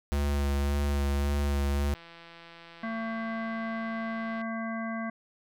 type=tone with vibrato; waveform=square; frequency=71 Hz; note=C#2; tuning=42 cents sharp; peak=-26 dBFS; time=0.12-1.94 s; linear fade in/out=0 ms; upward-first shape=sine; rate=1.8 Hz; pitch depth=19 cents each way
type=click train; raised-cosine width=0.3 ms; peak=-33 dBFS; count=415; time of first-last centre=1.95-4.414 s; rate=168 Hz
type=harmonic tone; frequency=225 Hz; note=A3; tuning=39 cents sharp; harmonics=1 / 3 / 5 / 7 / 9; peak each=-33 / -38 / -40 / -41 / -43 dBFS; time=2.83-5.1 s; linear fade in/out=5 ms
effects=none